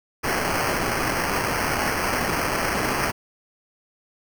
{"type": "noise with sample-and-hold", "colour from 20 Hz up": "white", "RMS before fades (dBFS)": -24, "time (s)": [0.23, 3.12], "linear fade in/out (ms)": 20, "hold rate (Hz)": 3675, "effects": []}